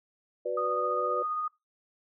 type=chord; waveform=sine; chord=B minor; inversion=second; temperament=equal; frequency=370 / 493.9 / 587.3 Hz; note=F#4 / B4 / D5; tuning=0 / 0 / 0 cents; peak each=-35 / -31 / -33 dBFS; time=0.45-1.23 s; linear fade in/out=10 ms
type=tone with tremolo; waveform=sine; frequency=1236 Hz; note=D#6; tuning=12 cents flat; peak=-28 dBFS; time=0.57-1.48 s; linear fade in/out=5 ms; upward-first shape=sine; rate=15 Hz; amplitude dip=25%
effects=noise-tail reverb RT60 0.2 s tail -21 dB re dry